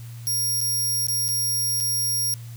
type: tone with dropouts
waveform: 10% pulse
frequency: 5600 Hz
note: F8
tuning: 4 cents sharp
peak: -16 dBFS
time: 0.27-2.34 s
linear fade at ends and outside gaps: 0 ms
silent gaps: 0.606-0.613 / 1.068-1.084 / 1.281-1.287 / 1.802-1.807 s
effects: added 117 Hz sine -35 dBFS peak until 2.56 s + white hiss -50 dBFS RMS until 2.56 s